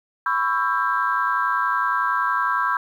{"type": "chord", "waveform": "sine", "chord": "C# half-diminished seventh", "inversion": "third", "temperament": "just", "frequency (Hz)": [997.9, 1108.7, 1330.5, 1596.6], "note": ["B5", "C#6", "E6", "G6"], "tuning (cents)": [18, 0, 16, 31], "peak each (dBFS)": -24, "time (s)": [0.26, 2.77], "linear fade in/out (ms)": 2, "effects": ["tanh soft clip ceiling -8 dBFS", "9-bit"]}